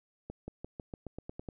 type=accelerating click train; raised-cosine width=2 ms; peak=-27 dBFS; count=10; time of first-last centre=0.3-1.488 s; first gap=180 ms; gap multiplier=0.92; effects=none